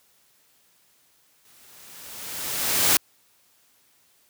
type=noise with exponential growth; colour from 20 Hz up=white; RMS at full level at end=-17 dBFS; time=1.45-2.97 s; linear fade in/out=2 ms; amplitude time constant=330 ms; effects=white hiss -62 dBFS RMS until 4.29 s + high-pass 60 Hz 12 dB/octave